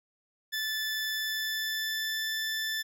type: tone with pitch glide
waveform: 20% pulse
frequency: 1749 to 1760.1 Hz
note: A6 to A6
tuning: -11 to 0 cents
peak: -25 dBFS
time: 0.52-2.83 s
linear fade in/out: 20 ms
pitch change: +11 cents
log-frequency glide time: 1.12-2.28 s
effects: none